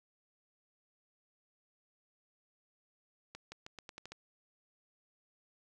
accelerating click train, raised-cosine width 0.2 ms, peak -29 dBFS, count 8, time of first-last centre 3.35-4.12 s, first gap 170 ms, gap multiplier 0.85, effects none

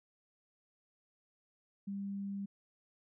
sine tone, 198.6 Hz, G3, 23 cents sharp, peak -37 dBFS, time 1.87-2.46 s, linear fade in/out 10 ms, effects none

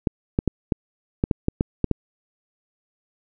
clicks, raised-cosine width 3 ms, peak -6 dBFS, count 10, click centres 0.072 / 0.389 / 0.477 / 0.722 / 1.239 / 1.312 / 1.484 / 1.609 / 1.843 / 1.913 s, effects none

